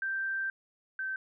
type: tone pair in turn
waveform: sine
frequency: 1568 / 1548.2 Hz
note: G6 / G6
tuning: 0 / -22 cents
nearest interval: unison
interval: 22 cents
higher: first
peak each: -30 / -32 dBFS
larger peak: first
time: 0.02-0.5 / 0.99-1.16 s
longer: first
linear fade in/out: 2 ms
effects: none